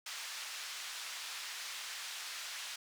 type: band-pass noise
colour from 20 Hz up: white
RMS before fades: -44 dBFS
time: 0.06-2.76 s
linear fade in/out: 5 ms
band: 1200 to 5500 Hz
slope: 12 dB/octave
effects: none